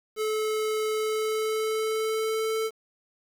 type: tone with pitch glide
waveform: square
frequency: 432.8 to 441.9 Hz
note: A4 to A4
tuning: -29 to +7 cents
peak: -26 dBFS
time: 0.16-2.71 s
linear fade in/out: 50 ms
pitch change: +36 cents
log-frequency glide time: 0.91-2.6 s
effects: 9-bit